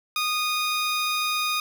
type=tone; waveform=15% pulse; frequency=1234 Hz; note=D#6; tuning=15 cents flat; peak=-17 dBFS; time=0.16-1.6 s; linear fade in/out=2 ms; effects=none